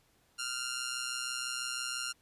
10% pulse tone with amplitude modulation, 1396.9 Hz, F6, in tune, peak -24 dBFS, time 0.38-2.13 s, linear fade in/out 20 ms, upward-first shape sine, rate 126 Hz, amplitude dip 60%, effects pink hiss -69 dBFS RMS until 2.21 s + resampled to 32000 Hz

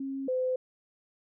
sine tone pair in turn, 270.8 / 511.2 Hz, C#4 / C5, -40 / -40 cents, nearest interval major seventh, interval 1100 cents, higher second, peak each -32 / -26 dBFS, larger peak second, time 0-0.28 / 0.28-0.56 s, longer neither, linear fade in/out 5 ms, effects none

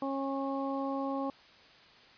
harmonic tone, 273 Hz, C#4, 26 cents flat, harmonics 1 / 2 / 3 / 4, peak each -34 / -37 / -39 / -40 dBFS, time 0.02-1.3 s, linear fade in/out 2 ms, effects white hiss -57 dBFS RMS until 2.17 s + resampled to 11025 Hz

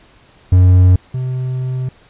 triangle tone pair in turn, 91.3 / 128.49 Hz, F#2 / C3, -23 / -31 cents, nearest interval tritone, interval 592 cents, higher second, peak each -3 / -15 dBFS, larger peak first, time 0.52-0.96 / 1.14-1.89 s, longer second, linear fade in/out 5 ms, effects pink hiss -48 dBFS RMS until 2.09 s + resampled to 8000 Hz

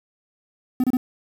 triangle tone bursts, 253.3 Hz, B3, 44 cents sharp, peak -14 dBFS, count 3, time 0.8-0.97 s, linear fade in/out 2 ms, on 38 ms, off 28 ms, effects 7-bit

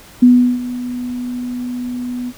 sine tone with ADSR envelope, 246.9 Hz, B3, in tune, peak -3 dBFS, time 0.22-2.33 s, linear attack 10 ms, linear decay 360 ms, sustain -17 dB, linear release 47 ms, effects pink hiss -41 dBFS RMS until 2.37 s

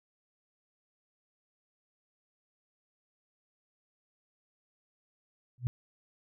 sine tone with exponential growth, 123.47 Hz, B2, in tune, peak -23 dBFS, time 5.58-5.67 s, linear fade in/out 0 ms, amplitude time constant 19 ms, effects none

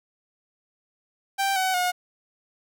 sawtooth tone with pitch steps, 784 / 752.1 / 721.4 Hz, G5 / F#5 / F#5, 0 / +28 / -44 cents, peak -18 dBFS, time 1.38-1.92 s, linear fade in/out 20 ms, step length 180 ms, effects none

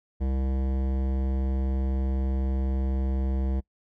sine tone with hard clipping, 66 Hz, C2, 16 cents sharp, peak -26 dBFS, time 0.2-3.61 s, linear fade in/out 20 ms, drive 16 dB, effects noise-tail reverb RT60 0.1 s tail -24 dB re dry

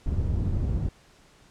white low-pass noise, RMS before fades -26 dBFS, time 0.06-0.89 s, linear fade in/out 2 ms, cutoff 100 Hz, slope 12 dB/octave, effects pink hiss -57 dBFS RMS until 1.5 s + low-pass 8000 Hz 12 dB/octave

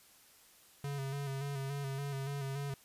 square tone with vibrato, 138.59 Hz, C#3, in tune, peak -37 dBFS, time 0.84-2.74 s, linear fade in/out 2 ms, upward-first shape square, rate 3.5 Hz, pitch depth 36 cents each way, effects white hiss -62 dBFS RMS until 2.84 s + resampled to 32000 Hz

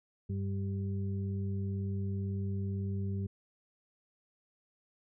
harmonic tone, 98 Hz, G2, in tune, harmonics 1 / 2 / 4, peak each -33 / -38 / -46 dBFS, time 0.29-3.27 s, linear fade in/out 10 ms, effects none

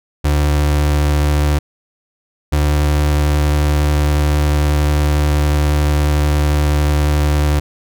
35% pulse tone pair in turn, 73.8 / 74.08 Hz, D2 / D2, +9 / +16 cents, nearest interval unison, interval 7 cents, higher second, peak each -10 dBFS, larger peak neither, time 0.24-1.59 / 2.52-7.6 s, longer second, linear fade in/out 10 ms, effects none

